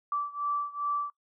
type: beating tone pair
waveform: sine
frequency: 1161 / 1163.5 Hz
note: D6 / D6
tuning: -20 / -17 cents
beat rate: 2.5 Hz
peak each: -31 / -33 dBFS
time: 0.12-1.1 s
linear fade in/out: 2 ms
effects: noise-tail reverb RT60 0.1 s tail -20 dB re dry